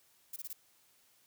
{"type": "noise bursts", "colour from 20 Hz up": "violet", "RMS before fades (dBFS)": -42, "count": 4, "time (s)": [0.33, 0.531], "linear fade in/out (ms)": 5, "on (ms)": 33, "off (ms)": 23, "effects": ["white hiss -68 dBFS RMS until 1.26 s", "high-pass 60 Hz 12 dB/octave"]}